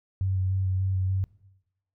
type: tone with vibrato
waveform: sine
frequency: 94.5 Hz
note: F#2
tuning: 37 cents sharp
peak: -23 dBFS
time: 0.21-1.24 s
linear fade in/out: 0 ms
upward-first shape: square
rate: 3.4 Hz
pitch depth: 15 cents each way
effects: noise-tail reverb RT60 0.9 s tail -20 dB re dry